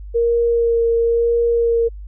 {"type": "tone with vibrato", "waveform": "sine", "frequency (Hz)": 466.2, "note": "A#4", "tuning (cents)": 0, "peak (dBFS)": -13, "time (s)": [0.14, 1.89], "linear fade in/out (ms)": 20, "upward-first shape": "sine", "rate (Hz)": 0.99, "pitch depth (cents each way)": 13, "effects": ["added 50 Hz sine -30 dBFS peak until 2.07 s"]}